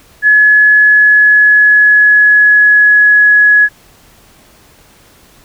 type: tone with pitch glide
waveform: sine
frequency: 1700 to 1684.4 Hz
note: G#6 to G#6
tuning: +40 to +24 cents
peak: -3 dBFS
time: 0.22-3.69 s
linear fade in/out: 50 ms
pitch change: -16 cents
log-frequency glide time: 0.76-3.29 s
effects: pink hiss -44 dBFS RMS until 5.44 s